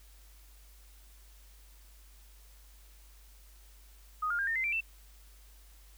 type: tone with pitch steps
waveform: sine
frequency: 1244.5 / 1413.1 / 1604.6 / 1822.1 / 2069 / 2349 / 2668 Hz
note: D#6 / F6 / G6 / A#6 / C7 / D7 / E7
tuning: 0 / +20 / +40 / -40 / -20 / 0 / +20 cents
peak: -29 dBFS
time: 4.22-4.808 s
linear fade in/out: 10 ms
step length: 84 ms
effects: added 50 Hz sine -54 dBFS peak until 5.97 s + white hiss -62 dBFS RMS until 5.97 s